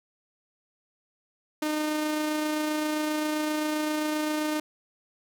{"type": "tone with amplitude modulation", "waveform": "sawtooth", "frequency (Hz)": 305.2, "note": "D#4", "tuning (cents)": -33, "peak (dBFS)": -21, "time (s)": [1.62, 4.6], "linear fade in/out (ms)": 5, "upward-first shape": "sine", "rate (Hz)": 27.6, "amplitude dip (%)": 25, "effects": []}